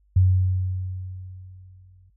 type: tone with exponential decay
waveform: sine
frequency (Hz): 92.7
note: F#2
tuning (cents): +4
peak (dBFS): -13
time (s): 0.16-2.1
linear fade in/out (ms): 5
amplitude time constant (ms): 420
effects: noise-tail reverb RT60 0.1 s tail -17 dB re dry + added 50 Hz sine -58 dBFS peak until 2.16 s